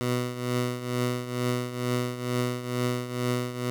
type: tone with tremolo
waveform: 15% pulse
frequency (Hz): 123.47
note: B2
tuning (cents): 0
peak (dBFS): -17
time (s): 0.01-3.7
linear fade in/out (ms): 0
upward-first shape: triangle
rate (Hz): 2.2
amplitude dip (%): 75
effects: none